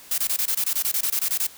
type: noise bursts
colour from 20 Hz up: blue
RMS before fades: -23 dBFS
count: 15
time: 0.11-1.469 s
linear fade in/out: 5 ms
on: 71 ms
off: 21 ms
effects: white hiss -46 dBFS RMS until 1.57 s